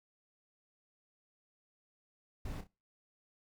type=noise with echo; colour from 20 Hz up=brown; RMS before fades=-40 dBFS; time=2.45-2.61 s; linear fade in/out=5 ms; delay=31 ms; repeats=2; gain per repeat=-10 dB; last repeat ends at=2.672 s; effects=noise-tail reverb RT60 0.3 s tail -23 dB re dry